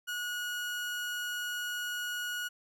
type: tone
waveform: 30% pulse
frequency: 1453 Hz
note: F#6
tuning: 32 cents flat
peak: -31 dBFS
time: 0.07-2.49 s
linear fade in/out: 20 ms
effects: none